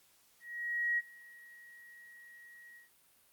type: tone with ADSR envelope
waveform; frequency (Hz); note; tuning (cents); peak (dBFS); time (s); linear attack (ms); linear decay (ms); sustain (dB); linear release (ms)
sine; 1900; A#6; +33; -28; 0.4-2.9; 580; 33; -24; 140
effects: white hiss -67 dBFS RMS until 3.32 s + Opus 48 kbps